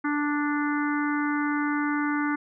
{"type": "harmonic tone", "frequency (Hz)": 293.7, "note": "D4", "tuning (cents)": 0, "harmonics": [1, 3, 4, 5, 6, 7], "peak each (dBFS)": [-25, -34, -33, -32, -37, -37], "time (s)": [0.04, 2.36], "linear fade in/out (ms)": 10, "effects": []}